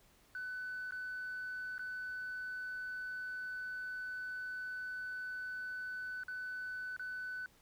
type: tone with dropouts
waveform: sine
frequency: 1500 Hz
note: F#6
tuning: 23 cents sharp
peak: -38 dBFS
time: 0.35-7.46 s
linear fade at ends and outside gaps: 1 ms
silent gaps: 0.909-0.922 / 1.781-1.793 / 6.235-6.282 / 6.965-6.995 s
effects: tanh soft clip ceiling -37 dBFS + pink hiss -67 dBFS RMS until 7.61 s